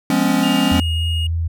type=chord; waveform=square; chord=C# dominant seventh; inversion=first; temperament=equal with one note detuned; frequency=174.61 / 207.7 / 252.7 / 277.2 Hz; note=E#3 / G#3 / B3 / C#4; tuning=0 / 0 / +40 / 0 cents; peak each=-23 / -21 / -20 / -19 dBFS; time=0.1-0.8 s; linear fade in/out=2 ms
type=tone with pitch glide; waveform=triangle; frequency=2826 to 2865 Hz; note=F7 to F7; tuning=+20 to +44 cents; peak=-22 dBFS; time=0.43-1.27 s; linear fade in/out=5 ms; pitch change=+24 cents; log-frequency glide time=0.67-0.79 s
type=tone with vibrato; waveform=sine; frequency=82.41 Hz; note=E2; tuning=in tune; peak=-17 dBFS; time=0.71-1.48 s; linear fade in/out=10 ms; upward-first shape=sine; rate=3.4 Hz; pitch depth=20 cents each way
effects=none